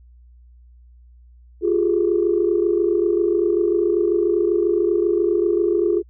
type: tone cluster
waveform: sine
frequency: 348.3 / 393.7 / 421.2 Hz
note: F4 / G4 / G#4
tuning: -5 / +8 / +24 cents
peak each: -18 / -22 / -20 dBFS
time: 1.61-6.03 s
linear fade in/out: 50 ms
effects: tanh soft clip ceiling -6 dBFS + added 60 Hz sine -45 dBFS peak until 6.09 s